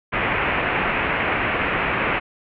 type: low-pass noise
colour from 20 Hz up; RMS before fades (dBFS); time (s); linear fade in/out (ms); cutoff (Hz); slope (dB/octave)
white; -22; 0.12-2.2; 20; 2600; 48
effects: none